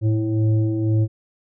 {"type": "tone with frequency modulation", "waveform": "sine", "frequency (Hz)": 110, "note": "A2", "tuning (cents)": 0, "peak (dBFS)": -16, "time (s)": [0.01, 1.08], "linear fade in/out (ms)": 50, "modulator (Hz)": 218, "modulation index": 0.92, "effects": []}